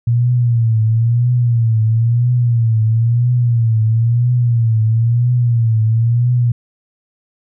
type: tone with vibrato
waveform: sine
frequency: 116.54 Hz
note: A#2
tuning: in tune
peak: -10 dBFS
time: 0.07-6.52 s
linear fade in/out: 5 ms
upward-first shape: triangle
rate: 1 Hz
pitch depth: 110 cents each way
effects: none